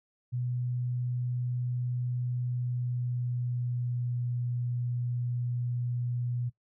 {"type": "tone with pitch glide", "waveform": "sine", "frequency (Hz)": [123.47, 121.91], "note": ["B2", "B2"], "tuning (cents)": [0, -22], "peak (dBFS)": -29, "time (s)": [0.32, 6.5], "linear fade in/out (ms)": 20, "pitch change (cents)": -22, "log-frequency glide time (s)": [2.43, 4.28], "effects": ["noise-tail reverb RT60 0.1 s tail -17 dB re dry"]}